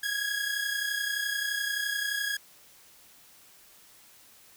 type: tone pair together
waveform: sawtooth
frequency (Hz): 1640 / 1671.6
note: G#6 / G#6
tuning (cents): -22 / +11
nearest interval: unison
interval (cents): 33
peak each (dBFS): -28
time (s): 0.03-2.37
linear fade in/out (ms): 5
effects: white hiss -56 dBFS RMS until 4.56 s